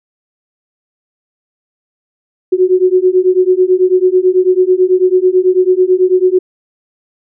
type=beating tone pair; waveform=sine; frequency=364 / 373.1 Hz; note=F#4 / F#4; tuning=-28 / +14 cents; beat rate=9.1 Hz; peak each=-10 dBFS; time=2.52-6.39 s; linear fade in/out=10 ms; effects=none